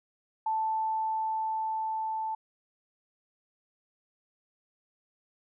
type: tone with level ramp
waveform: sine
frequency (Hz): 880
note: A5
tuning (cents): 0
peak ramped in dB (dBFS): -26 to -30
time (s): 0.46-2.35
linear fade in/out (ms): 5
effects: none